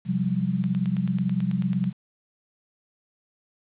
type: chord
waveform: sine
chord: C suspended fourth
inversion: none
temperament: equal with one note detuned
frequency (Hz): 130.81 / 177.97 / 196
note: C3 / F3 / G3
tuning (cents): 0 / +33 / 0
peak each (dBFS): -29 / -25 / -26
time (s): 0.05-1.93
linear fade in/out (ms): 50
type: click train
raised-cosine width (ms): 0.2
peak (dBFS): -23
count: 12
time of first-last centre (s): 0.64-1.841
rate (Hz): 9.16
effects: resampled to 8000 Hz + 9-bit